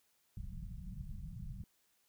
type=low-pass noise; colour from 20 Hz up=pink; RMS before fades=-45 dBFS; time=0.37-1.64 s; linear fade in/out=2 ms; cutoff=200 Hz; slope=96 dB/octave; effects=white hiss -75 dBFS RMS until 2.08 s